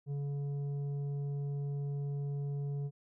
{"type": "tone with tanh clipping", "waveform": "triangle", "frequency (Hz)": 142.1, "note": "C#3", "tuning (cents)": 43, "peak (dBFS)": -35, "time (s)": [0.06, 2.91], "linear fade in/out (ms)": 50, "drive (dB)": 11, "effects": []}